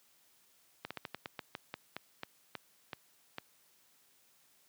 slowing click train, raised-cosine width 0.3 ms, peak -23 dBFS, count 14, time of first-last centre 0.85-3.384 s, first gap 56 ms, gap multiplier 1.19, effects white hiss -68 dBFS RMS until 4.68 s + high-pass 100 Hz 12 dB/octave

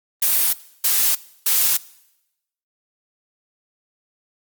blue noise bursts, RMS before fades -17 dBFS, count 3, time 0.22-1.77 s, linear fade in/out 5 ms, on 310 ms, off 310 ms, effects noise-tail reverb RT60 0.9 s tail -21 dB re dry + Opus 32 kbps

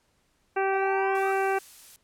harmonic tone, 387.6 Hz, G4, 20 cents flat, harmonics 1 / 2 / 3 / 4 / 5 / 6 / 7, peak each -26 / -27 / -35 / -32 / -40 / -38 / -41 dBFS, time 0.56-1.59 s, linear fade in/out 10 ms
triangle exponential sweep, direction up, 725 to 1299 Hz, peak -36 dBFS, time 0.73-1.32 s, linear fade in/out 5 ms
blue noise, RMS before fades -46 dBFS, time 1.15-1.96 s, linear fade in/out 0 ms
effects pink hiss -69 dBFS RMS until 2.03 s + low-pass 11000 Hz 12 dB/octave

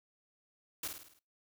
white noise with echo, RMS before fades -38 dBFS, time 0.83-0.88 s, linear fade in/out 5 ms, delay 52 ms, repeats 6, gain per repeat -5 dB, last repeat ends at 1.192 s, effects noise-tail reverb RT60 0.3 s tail -23 dB re dry

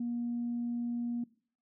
sine tone, 238.3 Hz, A#3, 38 cents sharp, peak -31 dBFS, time 0-1.24 s, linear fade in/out 5 ms, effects noise-tail reverb RT60 0.5 s tail -21 dB re dry + tanh soft clip ceiling -27 dBFS

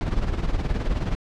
brown noise with tremolo, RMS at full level -21 dBFS, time 0.01-1.15 s, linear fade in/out 0 ms, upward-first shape sine, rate 19 Hz, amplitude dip 65%, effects low-pass 5000 Hz 12 dB/octave

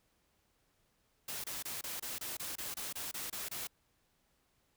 white noise bursts, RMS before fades -41 dBFS, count 13, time 1.28-3.672 s, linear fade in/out 5 ms, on 160 ms, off 26 ms, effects pink hiss -75 dBFS RMS until 4.76 s

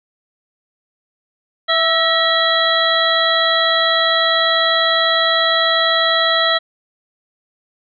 harmonic tone with a mistuned harmonic, 659.3 Hz, E5, in tune, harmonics 1 / 2 / 3 / 5 / 6, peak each -19 / -19 / -19 / -19 / -19 dBFS, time 1.68-6.59 s, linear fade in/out 20 ms, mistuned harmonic 3, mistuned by -55 cents, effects none

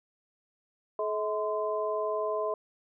sine tone cluster, 427.9 / 640 / 1030 Hz, A4 / D#5 / C6, -48 / +49 / -28 cents, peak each -32 / -31 / -34 dBFS, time 0.99-2.54 s, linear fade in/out 2 ms, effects none

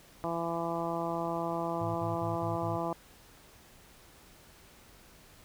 harmonic tone, 167.9 Hz, E3, 32 cents sharp, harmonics 1 / 2 / 3 / 4 / 5 / 6 / 7, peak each -39 / -37 / -40 / -36 / -39 / -39 / -42 dBFS, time 0.24-2.93 s, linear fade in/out 0 ms
sine tone bursts, 109.4 Hz, A2, 9 cents flat, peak -35 dBFS, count 5, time 1.8-2.776 s, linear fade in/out 20 ms, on 160 ms, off 44 ms
effects pink hiss -57 dBFS RMS until 5.44 s

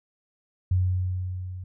sine tone with level ramp, 91.7 Hz, F#2, 15 cents flat, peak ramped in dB -18 to -34 dBFS, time 0.71-1.64 s, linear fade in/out 5 ms, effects none

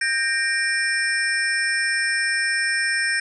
sine tone cluster, 1588 / 1851 / 2377 / 5350 / 8660 Hz, G6 / A#6 / D7 / E8 / C#9, +22 / -13 / +20 / +25 / -41 cents, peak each -24 / -23 / -28 / -28 / -32 dBFS, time 0.01-3.2 s, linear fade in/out 5 ms, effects none

